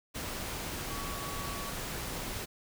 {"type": "tone in noise", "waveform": "sine", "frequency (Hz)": 1130, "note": "C#6", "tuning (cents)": 33, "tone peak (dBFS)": -42, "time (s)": [0.89, 1.71], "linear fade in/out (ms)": 20, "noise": "pink", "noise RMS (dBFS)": -38, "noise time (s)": [0.14, 2.46], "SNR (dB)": -7, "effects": []}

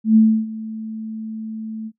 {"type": "tone with ADSR envelope", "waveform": "sine", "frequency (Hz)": 220, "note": "A3", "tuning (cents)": 0, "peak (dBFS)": -7, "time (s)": [0.04, 1.92], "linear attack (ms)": 120, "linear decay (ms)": 300, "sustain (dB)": -19, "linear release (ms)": 54, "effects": ["noise-tail reverb RT60 0.1 s tail -19 dB re dry"]}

